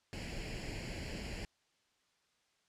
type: noise with comb filter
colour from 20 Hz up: pink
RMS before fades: -42 dBFS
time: 0.13-1.45 s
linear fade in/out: 0 ms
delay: 0.41 ms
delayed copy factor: +0.75
effects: white hiss -75 dBFS RMS until 2.68 s + low-pass 6000 Hz 12 dB/octave